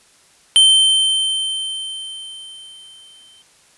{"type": "tone with exponential decay", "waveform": "square", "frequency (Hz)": 3105, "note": "G7", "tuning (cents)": -17, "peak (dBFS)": -7, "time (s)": [0.56, 3.42], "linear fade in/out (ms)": 0, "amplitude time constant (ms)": 620, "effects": ["white hiss -52 dBFS RMS until 3.77 s", "resampled to 24000 Hz"]}